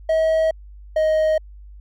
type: tone pair in turn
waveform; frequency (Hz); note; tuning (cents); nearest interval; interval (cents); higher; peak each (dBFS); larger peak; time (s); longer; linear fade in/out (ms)
triangle; 640 / 626.1; D#5 / D#5; +49 / +11; unison; 38; first; -13; neither; 0.09-0.51 / 0.96-1.38; neither; 5
effects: added 50 Hz sine -38 dBFS peak until 1.8 s